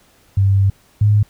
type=tone pair in turn; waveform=sine; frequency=98 / 104.55 Hz; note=G2 / G#2; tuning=0 / +12 cents; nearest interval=minor second; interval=112 cents; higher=second; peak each=-10 / -9 dBFS; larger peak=second; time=0.37-0.7 / 1.01-1.23 s; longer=first; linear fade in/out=5 ms; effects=pink hiss -53 dBFS RMS until 1.29 s